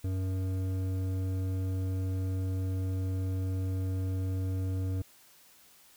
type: tone with hard clipping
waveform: triangle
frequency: 93.9 Hz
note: F#2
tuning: 26 cents sharp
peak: -31 dBFS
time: 0.04-5.02 s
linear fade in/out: 5 ms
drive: 14 dB
effects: white hiss -59 dBFS RMS until 5.96 s